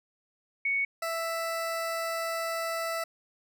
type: tone pair in turn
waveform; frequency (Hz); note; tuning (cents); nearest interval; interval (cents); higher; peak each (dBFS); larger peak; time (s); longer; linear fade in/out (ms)
sine / 20% pulse; 2223 / 660.9; C#7 / E5; +4 / +4; octave + major sixth; 2100; first; -25; neither; 0.65-0.85 / 1.02-3.04; second; 5
effects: none